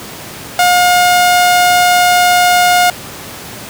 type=tone; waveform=sawtooth; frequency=715 Hz; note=F5; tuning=41 cents sharp; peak=-3 dBFS; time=0.59-2.9 s; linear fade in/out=2 ms; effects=pink hiss -28 dBFS RMS until 3.69 s + high-pass 100 Hz 12 dB/octave